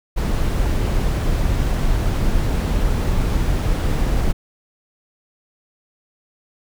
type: noise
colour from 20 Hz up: brown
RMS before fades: -18 dBFS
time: 0.16-4.33 s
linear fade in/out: 20 ms
effects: none